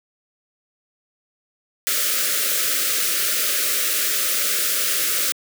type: band-stop noise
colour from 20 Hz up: white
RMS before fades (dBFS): -21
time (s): 1.87-5.32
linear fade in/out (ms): 0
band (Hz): 620 to 1200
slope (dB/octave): 96
effects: high-pass 400 Hz 12 dB/octave